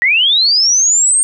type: linear sweep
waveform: sine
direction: up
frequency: 1865 to 8700 Hz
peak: -8 dBFS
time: 0.02-1.23 s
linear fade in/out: 0 ms
effects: none